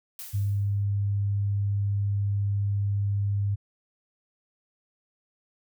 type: noise with exponential decay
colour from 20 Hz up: blue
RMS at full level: -37 dBFS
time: 0.19-0.84 s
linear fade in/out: 1 ms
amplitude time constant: 140 ms
type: tone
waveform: sine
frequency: 100.8 Hz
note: G2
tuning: 49 cents sharp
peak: -23 dBFS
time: 0.33-3.56 s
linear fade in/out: 20 ms
effects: none